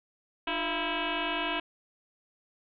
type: tone with frequency modulation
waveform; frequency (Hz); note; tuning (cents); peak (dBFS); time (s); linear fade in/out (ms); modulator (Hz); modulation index
sine; 959; A#5; +49; -28; 0.47-1.6; 5; 328; 6.7
effects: none